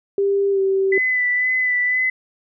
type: tone with pitch glide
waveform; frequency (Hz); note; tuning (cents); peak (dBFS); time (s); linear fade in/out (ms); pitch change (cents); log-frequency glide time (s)
sine; 397.5 to 386.6; G4 to G4; +24 to -24; -15; 0.18-0.98; 2; -48; 0.51-0.6
type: tone with vibrato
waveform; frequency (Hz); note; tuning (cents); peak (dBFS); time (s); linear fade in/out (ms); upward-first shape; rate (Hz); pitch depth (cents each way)
sine; 2000; B6; +21; -16; 0.92-2.1; 5; sine; 2; 23
effects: none